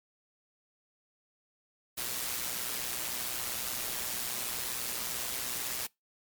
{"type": "noise with amplitude modulation", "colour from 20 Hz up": "white", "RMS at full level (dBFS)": -33, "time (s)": [1.97, 5.87], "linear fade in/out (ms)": 10, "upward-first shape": "sine", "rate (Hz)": 122, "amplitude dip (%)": 50, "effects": ["noise-tail reverb RT60 0.2 s tail -25 dB re dry", "MP3 96 kbps"]}